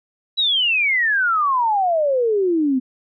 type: exponential sweep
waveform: sine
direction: down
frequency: 3964 to 250 Hz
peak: -15 dBFS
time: 0.37-2.8 s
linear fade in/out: 20 ms
effects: none

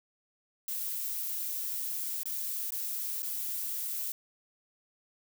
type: noise with dropouts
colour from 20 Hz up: violet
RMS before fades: -35 dBFS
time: 0.68-4.12 s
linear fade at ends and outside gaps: 2 ms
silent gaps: 2.233-2.256 / 2.706-2.721 / 3.222-3.229 s
effects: none

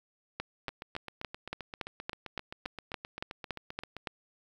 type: two click trains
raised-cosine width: 0.3 ms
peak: -18 / -24 dBFS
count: 14 / 26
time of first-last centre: 0.4-4.072 / 0.69-3.967 s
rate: 3.54 / 7.63 Hz
effects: 9-bit

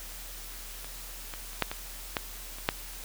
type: clicks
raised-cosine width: 0.3 ms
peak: -26 / -22 / -29 / -8 / -18 / -11 / -28 / -7 dBFS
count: 8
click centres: 0.845 / 1.338 / 1.532 / 1.623 / 1.715 / 2.168 / 2.585 / 2.689 s
effects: added 40 Hz sine -44 dBFS peak until 3.04 s + white hiss -44 dBFS RMS until 3.04 s

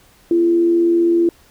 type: tone with frequency modulation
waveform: sine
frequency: 340.1 Hz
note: F4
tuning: 46 cents flat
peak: -11 dBFS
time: 0.31-1.29 s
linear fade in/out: 2 ms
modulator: 84.8 Hz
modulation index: 0.21
effects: pink hiss -51 dBFS RMS until 1.5 s

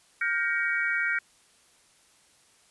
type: chord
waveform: sine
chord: G half-diminished seventh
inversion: third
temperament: just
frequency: 1411.2 / 1568 / 1881.6 / 2258 Hz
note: F6 / G6 / Bb6 / Db7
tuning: +18 / 0 / +16 / +31 cents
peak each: -30 dBFS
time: 0.21-1.19 s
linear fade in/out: 5 ms
effects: white hiss -61 dBFS RMS until 2.7 s + resampled to 24000 Hz

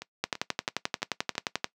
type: two click trains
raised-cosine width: 0.2 ms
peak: -20 / -9 dBFS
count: 5 / 17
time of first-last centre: 0.02-1.353 / 0.24-1.644 s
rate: 3 / 11.4 Hz
effects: noise-tail reverb RT60 0.1 s tail -19 dB re dry + high-pass 150 Hz 12 dB/octave

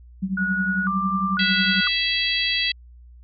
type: tone with tremolo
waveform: sine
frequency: 190.4 Hz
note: F#3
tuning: 50 cents sharp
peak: -19 dBFS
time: 0.22-1.81 s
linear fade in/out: 10 ms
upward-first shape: triangle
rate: 11 Hz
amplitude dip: 90%
type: tone with vibrato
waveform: sine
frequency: 1313 Hz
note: E6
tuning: 7 cents flat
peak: -22 dBFS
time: 0.37-1.88 s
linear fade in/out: 5 ms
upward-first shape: square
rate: 1 Hz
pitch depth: 180 cents each way
type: harmonic tone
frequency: 659.3 Hz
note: E5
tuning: in tune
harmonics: 3 / 4 / 5 / 6 / 7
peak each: -27 / -26 / -24 / -28 / -28 dBFS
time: 1.39-2.72 s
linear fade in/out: 5 ms
effects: added 60 Hz sine -43 dBFS peak until 3.23 s

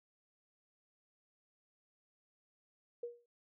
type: tone with exponential decay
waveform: sine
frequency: 476.7 Hz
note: A#4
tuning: 39 cents sharp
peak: -36 dBFS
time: 3.03-3.26 s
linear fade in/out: 5 ms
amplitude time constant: 48 ms
effects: none

